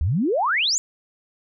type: exponential sweep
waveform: sine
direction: up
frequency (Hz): 68 to 7380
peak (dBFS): -18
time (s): 0.01-0.78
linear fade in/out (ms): 0
effects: none